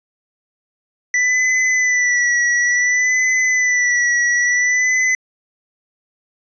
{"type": "tone with vibrato", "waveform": "square", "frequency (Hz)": 1975.5, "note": "B6", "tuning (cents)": 0, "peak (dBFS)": -14, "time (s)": [1.14, 5.15], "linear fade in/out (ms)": 2, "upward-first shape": "sine", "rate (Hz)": 0.57, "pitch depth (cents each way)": 41, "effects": ["resampled to 16000 Hz"]}